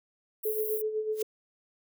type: high-pass noise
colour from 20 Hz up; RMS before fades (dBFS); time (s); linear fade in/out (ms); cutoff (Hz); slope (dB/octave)
white; -36; 0.43-0.82; 10; 11000; 48
type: tone with tremolo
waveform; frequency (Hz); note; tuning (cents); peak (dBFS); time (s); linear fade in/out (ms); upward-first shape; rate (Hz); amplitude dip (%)
sine; 432.3; A4; -31; -26; 0.45-1.23; 5; sine; 8; 60
type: noise with exponential growth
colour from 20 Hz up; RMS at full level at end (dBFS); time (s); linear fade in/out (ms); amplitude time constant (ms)
blue; -34; 1.12-1.22; 0; 21
effects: none